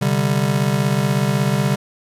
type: chord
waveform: square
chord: C suspended second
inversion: none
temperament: just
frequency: 130.81 / 147.16 / 196.22 Hz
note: C3 / D3 / G3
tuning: 0 / +4 / +2 cents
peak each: -21 dBFS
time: 0.01-1.76 s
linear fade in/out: 10 ms
effects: resampled to 32000 Hz + 9-bit